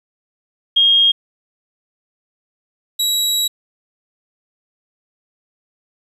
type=tone pair in turn; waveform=sine / sawtooth; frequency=3246 / 3878 Hz; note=G#7 / B7; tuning=-40 / -32 cents; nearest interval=minor third; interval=308 cents; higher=second; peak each=-9 / -12 dBFS; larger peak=first; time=0.76-1.12 / 2.99-3.48 s; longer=second; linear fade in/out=10 ms; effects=resampled to 32000 Hz + 8-bit